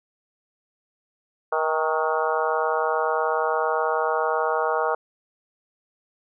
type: harmonic tone with a mistuned harmonic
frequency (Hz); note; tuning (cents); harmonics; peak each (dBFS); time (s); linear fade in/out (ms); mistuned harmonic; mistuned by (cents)
158.3; D#3; +30; 3 / 4 / 5 / 6 / 7 / 8 / 9; -26 / -27 / -28 / -29 / -29 / -30 / -31; 1.52-4.95; 5; 6; -58
effects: none